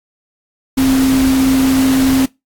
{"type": "tone in noise", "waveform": "sine", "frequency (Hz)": 264.6, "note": "C4", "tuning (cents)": 20, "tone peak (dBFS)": -9, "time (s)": [0.77, 2.26], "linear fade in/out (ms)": 10, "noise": "pink", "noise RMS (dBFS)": -21, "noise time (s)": [0.77, 2.26], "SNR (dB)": 9, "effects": ["noise-tail reverb RT60 0.2 s tail -22 dB re dry", "AAC 64 kbps"]}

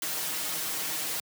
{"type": "noise with comb filter", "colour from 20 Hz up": "white", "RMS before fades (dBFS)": -32, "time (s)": [0.02, 1.2], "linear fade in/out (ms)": 2, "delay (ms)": 6.4, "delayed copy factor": 0.8, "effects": ["high-pass 150 Hz 12 dB/octave"]}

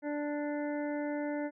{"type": "harmonic tone", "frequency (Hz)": 293.7, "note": "D4", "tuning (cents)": 0, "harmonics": [1, 2, 3, 5, 6, 7], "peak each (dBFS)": [-34, -37, -44, -48, -49, -50], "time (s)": [0.02, 1.51], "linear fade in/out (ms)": 50, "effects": []}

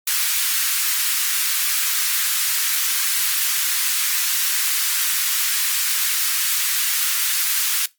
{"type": "high-pass noise", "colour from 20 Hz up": "white", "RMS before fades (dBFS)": -20, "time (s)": [0.07, 7.86], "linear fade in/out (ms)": 5, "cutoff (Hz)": 1300, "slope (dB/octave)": 24, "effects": ["noise-tail reverb RT60 0.2 s tail -21 dB re dry", "Opus 32 kbps"]}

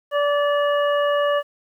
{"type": "harmonic tone", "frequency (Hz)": 579, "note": "D5", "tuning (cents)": -25, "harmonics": [1, 2, 3, 5], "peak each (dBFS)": [-18, -24, -28, -32], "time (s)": [0.11, 1.43], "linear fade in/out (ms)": 50, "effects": ["9-bit"]}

